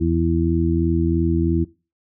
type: harmonic tone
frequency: 83 Hz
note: E2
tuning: 12 cents sharp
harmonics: 1 / 2 / 3 / 4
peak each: -21 / -23 / -25 / -20 dBFS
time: 0-1.65 s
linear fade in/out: 20 ms
effects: noise-tail reverb RT60 0.3 s tail -19 dB re dry